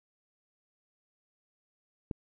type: click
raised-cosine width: 3 ms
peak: -21 dBFS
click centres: 2.112 s
effects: none

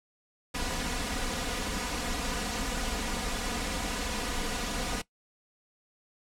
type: noise with comb filter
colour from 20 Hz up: pink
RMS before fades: -32 dBFS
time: 0.54-5.02 s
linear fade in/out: 10 ms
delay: 4.1 ms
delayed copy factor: +0.75
effects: noise-tail reverb RT60 0.1 s tail -19 dB re dry + low-pass 9000 Hz 12 dB/octave

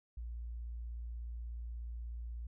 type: tone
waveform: sine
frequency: 58.27 Hz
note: A#1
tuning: in tune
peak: -40 dBFS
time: 0.17-2.47 s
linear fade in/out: 5 ms
effects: none

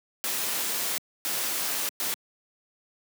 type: noise bursts at uneven times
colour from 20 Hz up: white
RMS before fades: -29 dBFS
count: 3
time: 0.24-0.98 / 1.25-1.89 / 2-2.14 s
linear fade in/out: 0 ms
effects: high-pass 200 Hz 12 dB/octave

